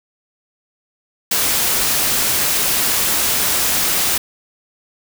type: noise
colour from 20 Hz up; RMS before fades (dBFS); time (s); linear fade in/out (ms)
white; -17; 1.31-4.18; 5
effects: none